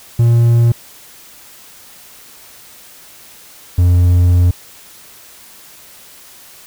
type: tone pair in turn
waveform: triangle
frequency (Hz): 117.6 / 88.41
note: A#2 / F2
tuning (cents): +16 / +22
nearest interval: perfect fourth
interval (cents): 494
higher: first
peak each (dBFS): -5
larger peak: neither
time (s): 0.19-0.72 / 3.78-4.51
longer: second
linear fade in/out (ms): 5
effects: white hiss -40 dBFS RMS until 6.66 s